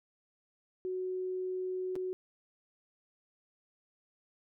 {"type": "tone with dropouts", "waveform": "sine", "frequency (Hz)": 370, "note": "F#4", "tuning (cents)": 0, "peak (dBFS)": -33, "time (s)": [0.85, 2.13], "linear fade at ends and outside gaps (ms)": 0, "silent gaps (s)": [1.955, 1.962], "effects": []}